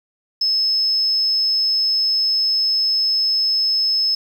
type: tone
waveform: sine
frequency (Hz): 5200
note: E8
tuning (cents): -24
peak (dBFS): -15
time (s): 0.41-4.15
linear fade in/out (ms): 5
effects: 7-bit